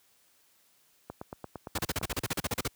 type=click train; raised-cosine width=1 ms; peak=-24 dBFS; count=11; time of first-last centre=1.1-2.243 s; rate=8.75 Hz
type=noise bursts; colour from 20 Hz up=pink; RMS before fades=-30 dBFS; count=14; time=1.75-2.678 s; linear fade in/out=5 ms; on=31 ms; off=38 ms
effects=white hiss -66 dBFS RMS until 2.75 s + high-pass 60 Hz 12 dB/octave